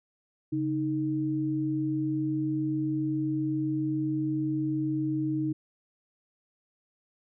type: tone pair together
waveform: sine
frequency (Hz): 138.59 / 311.1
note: C#3 / D#4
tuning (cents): 0 / 0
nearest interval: octave + major second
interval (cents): 1400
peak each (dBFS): -32 / -27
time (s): 0.52-5.53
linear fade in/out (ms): 10
effects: none